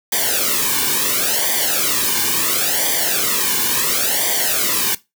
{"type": "noise with flanger", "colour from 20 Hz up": "white", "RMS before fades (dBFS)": -18, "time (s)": [0.12, 4.95], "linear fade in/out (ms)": 5, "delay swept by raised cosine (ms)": [0.74, 1.55], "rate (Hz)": 0.72, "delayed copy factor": -0.85, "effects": ["noise-tail reverb RT60 0.2 s tail -18 dB re dry"]}